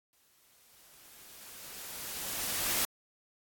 white noise with exponential growth, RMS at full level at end -29 dBFS, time 0.13-2.85 s, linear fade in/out 0 ms, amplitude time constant 590 ms, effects AAC 64 kbps

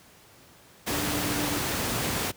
sine tone in noise, 293.7 Hz, D4, in tune, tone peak -32 dBFS, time 0.92-1.6 s, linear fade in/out 20 ms, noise pink, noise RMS -28 dBFS, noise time 0.86-2.32 s, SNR -7 dB, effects pink hiss -54 dBFS RMS until 2.36 s + high-pass 80 Hz 12 dB/octave

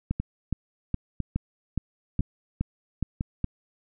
two click trains, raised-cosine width 5 ms, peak -13 / -15 dBFS, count 9 / 4, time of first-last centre 0.11-3.443 / 0.2-3.209 s, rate 2.4 / 0.997 Hz, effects none

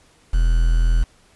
triangle tone with quantisation, 41.32 Hz, E1, 5 cents sharp, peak -11 dBFS, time 0.33-1.04 s, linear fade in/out 10 ms, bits 6, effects pink hiss -55 dBFS RMS until 1.35 s + resampled to 24000 Hz

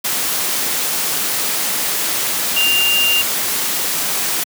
sine tone in noise, 2794 Hz, F7, in tune, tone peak -13 dBFS, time 2.56-3.22 s, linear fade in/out 10 ms, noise white, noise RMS -19 dBFS, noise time 0.04-4.44 s, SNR +3 dB, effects high-pass 150 Hz 12 dB/octave

